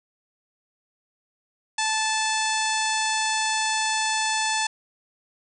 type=harmonic tone; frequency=875 Hz; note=A5; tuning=10 cents flat; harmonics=1 / 2 / 3 / 4 / 5 / 6 / 7 / 8 / 9 / 10; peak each=-26 / -29 / -31 / -32 / -33 / -34 / -34 / -35 / -36 / -36 dBFS; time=1.78-4.67 s; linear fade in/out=5 ms; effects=none